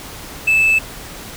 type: tone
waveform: triangle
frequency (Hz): 2626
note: E7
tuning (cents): -7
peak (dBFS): -8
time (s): 0.47-0.79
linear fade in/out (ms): 10
effects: tanh soft clip ceiling -5 dBFS + pink hiss -33 dBFS RMS until 1.36 s